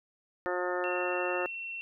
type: harmonic tone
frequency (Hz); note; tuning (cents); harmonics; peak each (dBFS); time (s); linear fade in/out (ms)
179.4; F3; +47; 2 / 3 / 4 / 5 / 6 / 7 / 8 / 9 / 10; -34 / -34 / -39 / -40 / -46 / -39 / -41 / -49 / -39; 0.46-1.46; 0
type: tone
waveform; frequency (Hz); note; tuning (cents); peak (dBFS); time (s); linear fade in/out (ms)
sine; 2712; E7; +49; -36; 0.84-1.81; 0
effects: none